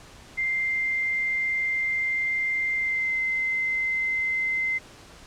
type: tone with pitch glide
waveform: sine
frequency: 2093 to 2070 Hz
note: C7 to C7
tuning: 0 to -19 cents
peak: -23 dBFS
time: 0.37-4.79 s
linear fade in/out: 20 ms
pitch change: -19 cents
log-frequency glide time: 2.75-3.17 s
effects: pink hiss -48 dBFS RMS until 5.26 s + low-pass 8000 Hz 12 dB/octave